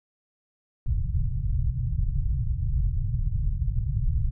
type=low-pass noise; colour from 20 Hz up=pink; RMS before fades=-25 dBFS; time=0.86-4.31 s; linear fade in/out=2 ms; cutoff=140 Hz; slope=48 dB/octave; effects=none